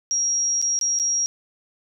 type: tone with dropouts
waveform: sine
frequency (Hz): 5650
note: F8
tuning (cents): +19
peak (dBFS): -19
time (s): 0.11-1.26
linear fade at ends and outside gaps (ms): 0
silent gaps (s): 0.616-0.625 / 0.79-0.812 / 0.989-0.998
effects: none